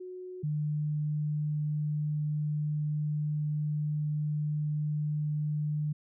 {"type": "tone pair in turn", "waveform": "sine", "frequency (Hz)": [366.4, 150.27], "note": ["F#4", "D3"], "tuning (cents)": [-17, 40], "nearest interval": "octave + minor third", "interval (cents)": 1543, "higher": "first", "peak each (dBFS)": [-39, -28], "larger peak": "second", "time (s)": [[0, 0.43], [0.43, 5.93]], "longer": "second", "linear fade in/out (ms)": 10, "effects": []}